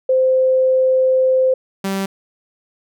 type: tone pair in turn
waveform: sine / sawtooth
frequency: 519 / 194.41 Hz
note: C5 / G3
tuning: -14 / -14 cents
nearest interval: octave + perfect fourth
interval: 1700 cents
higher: first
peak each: -11 / -15 dBFS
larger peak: first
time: 0.09-1.54 / 1.84-2.06 s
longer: first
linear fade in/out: 5 ms
effects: none